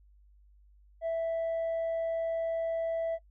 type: tone with tanh clipping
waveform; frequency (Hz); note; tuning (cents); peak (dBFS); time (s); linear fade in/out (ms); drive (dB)
triangle; 659.3; E5; 0; -29; 1.01-3.19; 50; 6
effects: noise-tail reverb RT60 0.1 s tail -26 dB re dry + added 50 Hz sine -57 dBFS peak until 3.3 s